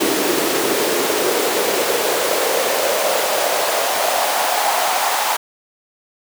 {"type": "noise with high-pass filter sweep", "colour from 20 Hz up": "pink", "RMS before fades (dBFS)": -18, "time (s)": [0, 5.37], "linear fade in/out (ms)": 10, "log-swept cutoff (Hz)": [330, 830], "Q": 3.4, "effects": []}